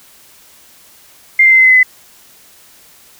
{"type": "tone with pitch steps", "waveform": "sine", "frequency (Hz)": [2100, 2085, 2071, 2057, 2043, 2028, 2014], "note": ["C7", "C7", "C7", "C7", "C7", "B6", "B6"], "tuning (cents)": [6, -7, -18, -30, -42, 45, 33], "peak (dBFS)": -4, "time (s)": [1.39, 1.831], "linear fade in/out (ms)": 5, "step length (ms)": 63, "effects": ["white hiss -44 dBFS RMS until 3.19 s"]}